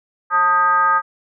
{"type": "tone with frequency modulation", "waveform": "sine", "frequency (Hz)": 1244.5, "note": "D#6", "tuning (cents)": 0, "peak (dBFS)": -12, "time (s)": [0.3, 1.02], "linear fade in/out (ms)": 50, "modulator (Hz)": 352, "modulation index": 0.83, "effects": []}